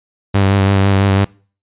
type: tone with vibrato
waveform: sawtooth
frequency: 98 Hz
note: G2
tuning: in tune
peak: -6 dBFS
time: 0.34-1.25 s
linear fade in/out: 10 ms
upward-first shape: triangle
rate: 6 Hz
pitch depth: 35 cents each way
effects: noise-tail reverb RT60 0.4 s tail -24 dB re dry + resampled to 8000 Hz